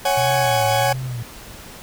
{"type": "chord", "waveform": "40% pulse", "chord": "C# suspended fourth", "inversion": "none", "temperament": "equal with one note detuned", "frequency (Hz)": [554.4, 749, 830.6], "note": ["C#5", "F#5", "G#5"], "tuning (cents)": [0, 21, 0], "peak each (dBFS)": -20, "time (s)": [0.05, 0.93], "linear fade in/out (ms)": 5}
{"type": "tone with vibrato", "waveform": "sine", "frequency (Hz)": 120, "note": "B2", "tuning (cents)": -49, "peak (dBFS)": -24, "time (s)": [0.17, 1.23], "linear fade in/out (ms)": 5, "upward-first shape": "sine", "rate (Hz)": 1.5, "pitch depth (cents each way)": 140}
{"effects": ["pink hiss -39 dBFS RMS until 1.82 s"]}